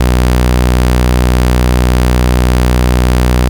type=tone; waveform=sawtooth; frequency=61.74 Hz; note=B1; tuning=in tune; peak=-3 dBFS; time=0-3.49 s; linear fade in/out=5 ms; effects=7-bit